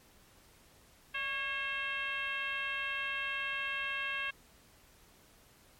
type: tone with frequency modulation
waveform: sine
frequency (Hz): 2161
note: C#7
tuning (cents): -45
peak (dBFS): -33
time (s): 1.14-4.31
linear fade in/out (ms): 10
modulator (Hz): 525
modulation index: 1.8
effects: pink hiss -62 dBFS RMS until 5.79 s + MP3 64 kbps